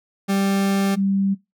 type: tone pair in turn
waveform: 40% pulse / sine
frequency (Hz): 196.4 / 195.71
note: G3 / G3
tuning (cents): +4 / -3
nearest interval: unison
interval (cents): 7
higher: first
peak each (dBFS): -17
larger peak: neither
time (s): 0.28-0.96 / 0.96-1.35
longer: first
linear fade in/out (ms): 20
effects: noise-tail reverb RT60 0.2 s tail -20 dB re dry